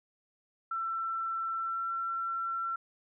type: tone with pitch glide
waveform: sine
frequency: 1341 to 1352.7 Hz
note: E6 to E6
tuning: +29 to +44 cents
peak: -31 dBFS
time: 0.71-2.76 s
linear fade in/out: 5 ms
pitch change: +15 cents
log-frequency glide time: 1.58-1.86 s
effects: none